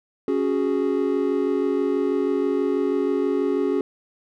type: chord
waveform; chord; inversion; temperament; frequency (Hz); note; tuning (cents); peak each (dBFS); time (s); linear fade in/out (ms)
triangle; C# suspended fourth; none; just; 277.2 / 369.6 / 415.8; C#4 / F#4 / G#4; 0 / -2 / +2; -22; 0.28-3.81; 2
effects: none